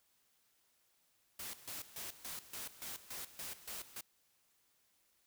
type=noise with tremolo; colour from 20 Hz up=white; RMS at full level=-45 dBFS; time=1.39-4.01 s; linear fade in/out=5 ms; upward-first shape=square; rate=3.5 Hz; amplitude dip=80%; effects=white hiss -75 dBFS RMS until 5.26 s